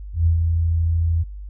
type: tone with ADSR envelope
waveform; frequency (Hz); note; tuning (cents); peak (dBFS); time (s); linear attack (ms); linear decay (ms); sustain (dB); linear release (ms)
sine; 83.1; E2; +15; -12; 0.13-1.24; 130; 110; -4; 20
effects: added 50 Hz sine -31 dBFS peak until 1.49 s